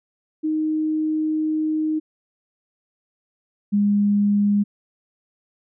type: tone pair in turn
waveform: sine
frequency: 311.1 / 204.3 Hz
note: D#4 / G#3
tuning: 0 / -28 cents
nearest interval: perfect fifth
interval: 728 cents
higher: first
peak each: -19 / -15 dBFS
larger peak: second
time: 0.43-2 / 3.72-4.64 s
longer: first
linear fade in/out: 20 ms
effects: none